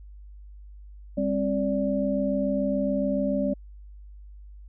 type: tone cluster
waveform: sine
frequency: 199.7 / 266.7 / 581 Hz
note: G3 / C4 / D5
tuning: +32 / +33 / -19 cents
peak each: -27 dBFS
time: 1.17-3.54 s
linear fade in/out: 10 ms
effects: added 50 Hz sine -42 dBFS peak until 4.68 s